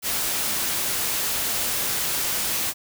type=noise; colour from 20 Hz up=white; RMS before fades=-25 dBFS; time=0.02-2.74 s; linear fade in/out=50 ms; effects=none